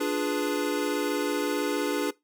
square chord, D diminished seventh, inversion none, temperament equal, 293.7 / 349.2 / 415.3 / 493.9 Hz, D4 / F4 / Ab4 / Cb5, 0 / 0 / 0 / 0 cents, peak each -29 / -34 / -31 / -33 dBFS, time 0-2.11 s, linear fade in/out 10 ms, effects noise-tail reverb RT60 0.2 s tail -21 dB re dry + MP3 96 kbps

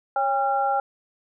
sine tone cluster, 553 / 805 / 1370 Hz, C#5 / G5 / F6, -4 / +46 / -34 cents, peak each -28 / -21 / -28 dBFS, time 0.16-0.8 s, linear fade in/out 2 ms, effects none

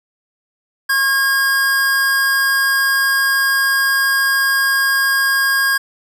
square tone pair together, 1085.9 / 1627 Hz, C#6 / G#6, -36 / -36 cents, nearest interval perfect fifth, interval 700 cents, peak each -24 / -14 dBFS, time 0.89-5.78 s, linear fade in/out 10 ms, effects none

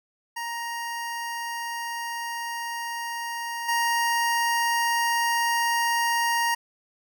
25% pulse tone with level steps, 936 Hz, A#5, 7 cents sharp, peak -26 / -18 dBFS, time 0.36-6.55 s, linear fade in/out 10 ms, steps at 3.68 s, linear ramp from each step 10 ms, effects none

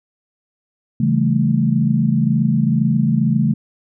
sine chord, A dominant seventh, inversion first, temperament just, 137.5 / 165 / 198 / 220 Hz, C#3 / E3 / G3 / A3, -14 / +2 / +18 / 0 cents, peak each -18 / -19 / -22 / -17 dBFS, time 1-3.54 s, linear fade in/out 5 ms, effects none

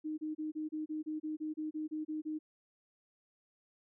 sine tone bursts, 309.2 Hz, D#4, 11 cents flat, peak -35 dBFS, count 14, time 0.04-2.39 s, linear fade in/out 20 ms, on 140 ms, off 30 ms, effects none

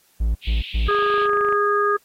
triangle tone bursts, 55.8 Hz, A1, 25 cents sharp, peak -15 dBFS, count 3, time 0.2-0.89 s, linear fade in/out 10 ms, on 150 ms, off 120 ms
pink band-pass noise, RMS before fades -35 dBFS, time 0.41-1.28 s, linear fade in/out 50 ms, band 2500 to 3600 Hz, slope 48 dB/octave
harmonic tone, 410.7 Hz, G#4, 19 cents flat, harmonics 1 / 3 / 4, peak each -20 / -19 / -25 dBFS, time 0.88-1.97 s, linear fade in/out 10 ms
click train, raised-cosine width 0.5 ms, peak -20 dBFS, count 17, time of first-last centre 0.91-1.525 s, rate 26 Hz
effects white hiss -59 dBFS RMS until 2.04 s + AAC 48 kbps

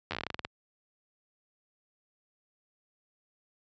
slowing click train, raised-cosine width 0.3 ms, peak -17 dBFS, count 13, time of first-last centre 0.11-0.449 s, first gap 11 ms, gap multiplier 1.16, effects high-pass 60 Hz 12 dB/octave + resampled to 16000 Hz

